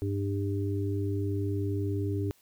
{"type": "harmonic tone", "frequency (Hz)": 99.6, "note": "G2", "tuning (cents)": 28, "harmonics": [1, 3, 4], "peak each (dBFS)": [-29, -34, -35], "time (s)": [0.02, 2.31], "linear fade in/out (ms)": 0, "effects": ["white hiss -64 dBFS RMS until 2.41 s"]}